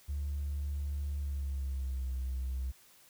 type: tone with pitch glide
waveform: triangle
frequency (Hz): 71.7 to 64.25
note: D2 to C2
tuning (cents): -41 to -31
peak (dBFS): -29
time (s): 0.08-2.72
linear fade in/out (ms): 20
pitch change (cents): -190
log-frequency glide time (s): 1.17-2.05
effects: tanh soft clip ceiling -30 dBFS + white hiss -61 dBFS RMS until 3.09 s